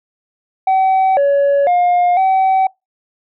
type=tone with pitch steps; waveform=sine; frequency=762 / 563 / 710 / 763 Hz; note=G5 / C#5 / F5 / G5; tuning=-49 / +27 / +28 / -47 cents; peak=-7 dBFS; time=0.67-2.67 s; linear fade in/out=5 ms; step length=500 ms; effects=noise-tail reverb RT60 0.2 s tail -26 dB re dry + tanh soft clip ceiling -9 dBFS